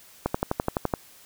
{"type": "click train", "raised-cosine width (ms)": 1, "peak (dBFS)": -9, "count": 9, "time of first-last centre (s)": [0.26, 0.938], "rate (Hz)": 11.8, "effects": ["white hiss -52 dBFS RMS until 1.25 s"]}